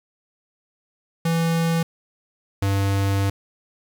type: tone pair in turn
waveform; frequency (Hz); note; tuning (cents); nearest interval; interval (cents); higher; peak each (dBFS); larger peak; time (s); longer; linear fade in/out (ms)
square; 165.7 / 98.53; E3 / G2; +9 / +9; major sixth; 900; first; -19; neither; 1.25-1.83 / 2.62-3.3; second; 5
effects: 8-bit